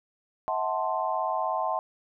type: chord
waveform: sine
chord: F# half-diminished seventh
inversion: third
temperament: equal with one note detuned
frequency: 643.8 / 740 / 880 / 1046.5 Hz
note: E5 / F#5 / A5 / C6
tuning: -41 / 0 / 0 / 0 cents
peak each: -31 dBFS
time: 0.48-1.79 s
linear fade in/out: 0 ms
effects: none